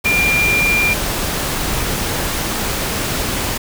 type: tone in noise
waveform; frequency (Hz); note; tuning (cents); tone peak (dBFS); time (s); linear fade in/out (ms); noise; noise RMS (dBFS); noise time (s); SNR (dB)
sine; 2390; D7; +30; -13; 0.05-0.94; 10; pink; -20; 0.04-3.58; +4
effects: none